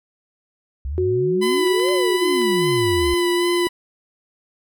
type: exponential two-way sweep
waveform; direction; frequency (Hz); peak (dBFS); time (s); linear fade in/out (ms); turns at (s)
sine; up then down; 63 to 595 to 63; -23; 0.85-3.14; 0; 1.92
type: tone with pitch glide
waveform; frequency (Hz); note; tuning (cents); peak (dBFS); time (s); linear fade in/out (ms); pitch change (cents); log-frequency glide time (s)
sine; 367.9 to 351.5; F#4 to F4; -10 to +11; -17; 0.98-3.67; 0; -79; 1.69-3.02
type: tone with vibrato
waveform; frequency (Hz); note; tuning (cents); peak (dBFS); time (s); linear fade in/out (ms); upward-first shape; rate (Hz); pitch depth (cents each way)
15% pulse; 1001; B5; +23; -16; 1.41-3.69; 20; sine; 2.5; 26
type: clicks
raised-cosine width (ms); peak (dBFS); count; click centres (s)
0.2; -20; 4; 1.673 / 1.798 / 1.887 / 2.417
effects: none